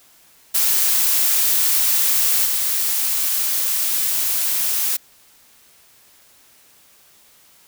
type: noise with level steps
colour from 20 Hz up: blue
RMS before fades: -17 / -20 dBFS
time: 0.54-4.97 s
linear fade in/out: 10 ms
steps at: 2.45 s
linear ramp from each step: 2 ms
effects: white hiss -52 dBFS RMS until 7.67 s